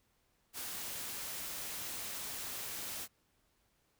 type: noise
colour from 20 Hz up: white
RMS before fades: -42 dBFS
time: 0.53-3.08 s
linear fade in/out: 50 ms
effects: pink hiss -75 dBFS RMS until 3.99 s